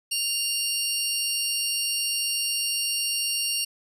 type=tone pair together; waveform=20% pulse; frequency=2794 / 4473 Hz; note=F7 / C#8; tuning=0 / +15 cents; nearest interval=minor sixth; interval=815 cents; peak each=-22 dBFS; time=0.11-3.65 s; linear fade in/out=10 ms; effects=resampled to 32000 Hz